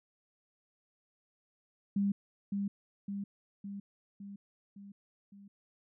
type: tone with echo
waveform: sine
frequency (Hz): 200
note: G3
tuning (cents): +35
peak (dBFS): -27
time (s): 1.96-2.12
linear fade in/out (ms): 5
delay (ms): 560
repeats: 6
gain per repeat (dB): -4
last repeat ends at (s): 5.48
effects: none